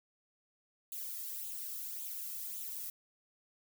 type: noise with flanger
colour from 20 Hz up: violet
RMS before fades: -42 dBFS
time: 0.92-2.9 s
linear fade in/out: 2 ms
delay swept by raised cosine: 0.27 to 1.57 ms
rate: 1.8 Hz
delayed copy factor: +0.65
effects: none